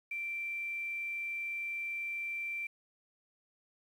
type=tone with quantisation; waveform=sine; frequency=2349 Hz; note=D7; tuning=in tune; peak=-35 dBFS; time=0.11-2.67 s; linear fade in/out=5 ms; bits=10; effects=none